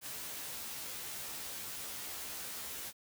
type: noise with comb filter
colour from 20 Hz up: white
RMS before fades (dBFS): -43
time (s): 0.01-2.93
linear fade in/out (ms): 50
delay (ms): 14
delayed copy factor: +0.95
effects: none